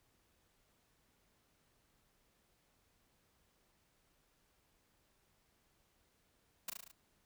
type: noise with echo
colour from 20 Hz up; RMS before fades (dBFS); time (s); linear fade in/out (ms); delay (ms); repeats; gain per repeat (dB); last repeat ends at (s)
white; -40; 6.68-6.7; 5; 36; 6; -3; 6.916
effects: pink hiss -75 dBFS RMS until 7.25 s